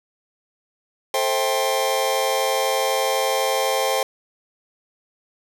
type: chord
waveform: sawtooth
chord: A minor seventh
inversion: none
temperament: just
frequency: 440 / 528 / 660 / 792 Hz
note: A4 / C5 / E5 / G5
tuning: 0 / +16 / +2 / +18 cents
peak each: -22 / -18 / -24 / -20 dBFS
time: 1.14-4.03 s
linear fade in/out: 2 ms
effects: none